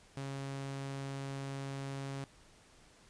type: tone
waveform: sawtooth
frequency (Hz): 137.1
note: C#3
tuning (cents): -19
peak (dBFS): -35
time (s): 0.17-2.24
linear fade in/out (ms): 0
effects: pink hiss -62 dBFS RMS until 3.09 s + resampled to 22050 Hz